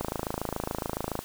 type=click train; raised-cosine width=1 ms; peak=-15 dBFS; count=33; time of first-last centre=0.01-1.191 s; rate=27.1 Hz; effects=white hiss -45 dBFS RMS until 1.24 s